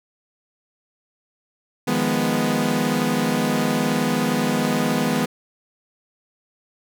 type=chord; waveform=sawtooth; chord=F half-diminished seventh; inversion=third; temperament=equal; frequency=155.56 / 174.61 / 207.7 / 246.9 Hz; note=Eb3 / F3 / Ab3 / Cb4; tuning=0 / 0 / 0 / 0 cents; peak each=-23 / -24 / -20 / -18 dBFS; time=1.87-5.26 s; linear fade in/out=10 ms; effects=none